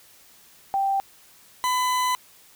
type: tone pair in turn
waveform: sine / 40% pulse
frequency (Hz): 784 / 1004.3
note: G5 / B5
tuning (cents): 0 / +29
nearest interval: major third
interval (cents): 429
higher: second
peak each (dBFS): -20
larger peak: neither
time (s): 0.74-1 / 1.64-2.15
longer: second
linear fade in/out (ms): 0
effects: white hiss -53 dBFS RMS until 2.55 s